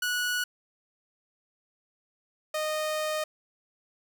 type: tone pair in turn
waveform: sawtooth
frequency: 1468 / 617.2 Hz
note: F#6 / D#5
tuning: -14 / -14 cents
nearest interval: octave + minor third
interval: 1500 cents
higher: first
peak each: -23 / -24 dBFS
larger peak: first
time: 0.02-0.44 / 2.54-3.24 s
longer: second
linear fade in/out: 5 ms
effects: none